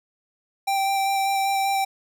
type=tone with vibrato; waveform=square; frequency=783 Hz; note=G5; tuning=2 cents flat; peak=-21 dBFS; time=0.67-1.85 s; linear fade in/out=10 ms; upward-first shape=square; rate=5.1 Hz; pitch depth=9 cents each way; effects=none